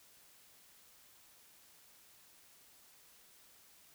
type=silence; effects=white hiss -63 dBFS RMS until 3.94 s